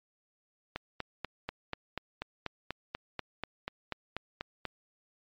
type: click train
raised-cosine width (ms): 0.3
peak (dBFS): -18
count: 17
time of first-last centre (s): 0.76-4.653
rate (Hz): 4.11
effects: low-pass 5000 Hz 12 dB/octave + MP3 64 kbps